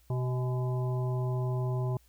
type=harmonic tone with a mistuned harmonic; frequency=126.7 Hz; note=B2; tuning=45 cents sharp; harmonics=1 / 3 / 5 / 7 / 8; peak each=-28 / -38 / -42 / -45 / -46 dBFS; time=0.1-1.97 s; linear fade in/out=2 ms; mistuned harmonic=7; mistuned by=-75 cents; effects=added 60 Hz sine -61 dBFS peak until 2.08 s + white hiss -67 dBFS RMS until 2.08 s